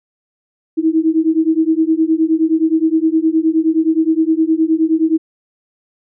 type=beating tone pair; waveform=sine; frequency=315.9 / 325.5 Hz; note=D#4 / E4; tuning=+26 / -22 cents; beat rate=9.6 Hz; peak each=-14 dBFS; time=0.77-5.18 s; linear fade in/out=20 ms; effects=none